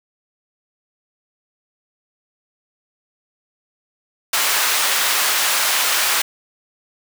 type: high-pass noise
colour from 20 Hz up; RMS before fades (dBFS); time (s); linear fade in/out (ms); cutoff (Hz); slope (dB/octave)
pink; -18; 4.33-6.22; 5; 1100; 12
effects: none